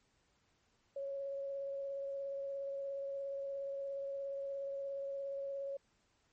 sine tone with vibrato, 553 Hz, C#5, 4 cents flat, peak -38 dBFS, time 0.96-5.77 s, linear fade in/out 5 ms, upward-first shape sine, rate 17 Hz, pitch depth 13 cents each way, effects pink hiss -75 dBFS RMS until 6.32 s + MP3 32 kbps

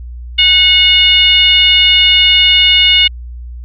sine tone with frequency modulation, 2885 Hz, F#7, 44 cents flat, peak -5 dBFS, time 0.38-3.08 s, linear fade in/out 10 ms, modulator 696 Hz, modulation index 0.95, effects added 60 Hz sine -24 dBFS peak until 3.64 s

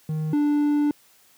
triangle tone pair in turn, 155.56 / 293.7 Hz, D#3 / D4, 0 / 0 cents, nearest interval major seventh, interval 1100 cents, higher second, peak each -21 / -16 dBFS, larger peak second, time 0.09-0.33 / 0.33-0.91 s, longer second, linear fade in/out 2 ms, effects white hiss -57 dBFS RMS until 1.37 s + high-pass 100 Hz 12 dB/octave

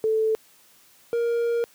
sine / triangle tone pair in turn, 439.5 / 469.2 Hz, A4 / A#4, -2 / +11 cents, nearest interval minor second, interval 113 cents, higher second, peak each -19 dBFS, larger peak neither, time 0.04-0.35 / 1.13-1.64 s, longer second, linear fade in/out 0 ms, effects white hiss -56 dBFS RMS until 1.74 s + high-pass 100 Hz 12 dB/octave

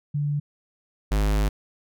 sine / square tone pair in turn, 145.8 / 51.55 Hz, D3 / G#1, -12 / -12 cents, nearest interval octave + tritone, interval 1800 cents, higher first, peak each -22 / -20 dBFS, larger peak second, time 0.14-0.4 / 1.11-1.49 s, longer second, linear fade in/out 10 ms, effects none

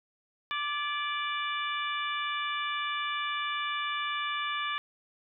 harmonic tone with a mistuned harmonic, 587.3 Hz, D5, in tune, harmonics 2 / 3 / 4 / 5 / 6, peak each -33 / -37 / -37 / -39 / -39 dBFS, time 0.51-4.78 s, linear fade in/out 0 ms, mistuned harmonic 3, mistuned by -40 cents, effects none

